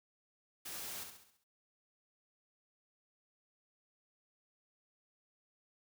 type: noise with echo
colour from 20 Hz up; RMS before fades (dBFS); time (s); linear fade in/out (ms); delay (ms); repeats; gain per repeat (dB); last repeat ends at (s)
white; -45; 0.65-1.04; 10; 67; 6; -6; 1.442
effects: none